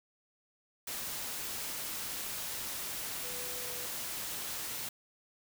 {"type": "tone in noise", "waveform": "sine", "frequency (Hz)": 493.9, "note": "B4", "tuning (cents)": 0, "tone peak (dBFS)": -48, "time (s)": [3.24, 3.86], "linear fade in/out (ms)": 5, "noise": "white", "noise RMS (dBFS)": -39, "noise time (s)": [0.87, 4.89], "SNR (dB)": -12, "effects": []}